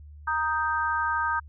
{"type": "chord", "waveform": "sine", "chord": "Eb major", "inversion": "second", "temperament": "equal", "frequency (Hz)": [932.3, 1244.5, 1568], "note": ["Bb5", "Eb6", "G6"], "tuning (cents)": [0, 0, 0], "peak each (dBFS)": -28, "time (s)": [0.27, 1.4], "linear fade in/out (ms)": 10, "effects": ["added 74 Hz sine -43 dBFS peak until 1.48 s"]}